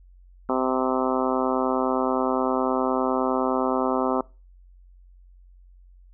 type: harmonic tone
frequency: 129.7 Hz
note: C3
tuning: 15 cents flat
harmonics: 2 / 3 / 4 / 5 / 6 / 7 / 8 / 9 / 10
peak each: -26 / -28 / -29 / -30 / -31 / -31 / -32 / -33 / -33 dBFS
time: 0.49-4.21 s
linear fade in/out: 2 ms
effects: noise-tail reverb RT60 0.3 s tail -23 dB re dry + added 45 Hz sine -48 dBFS peak until 6.13 s